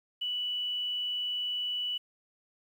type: tone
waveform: sine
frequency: 2960 Hz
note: F#7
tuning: in tune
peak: -30 dBFS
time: 0.21-1.98 s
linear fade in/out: 10 ms
effects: 10-bit